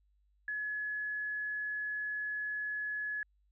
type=tone; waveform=sine; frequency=1698 Hz; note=G#6; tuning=38 cents sharp; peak=-34 dBFS; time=0.48-3.23 s; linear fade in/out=2 ms; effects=added 50 Hz sine -68 dBFS peak until 3.51 s